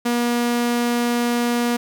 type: tone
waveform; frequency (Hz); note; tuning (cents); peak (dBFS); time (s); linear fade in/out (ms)
sawtooth; 239.4; A#3; +46; -14; 0.05-1.77; 10
effects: none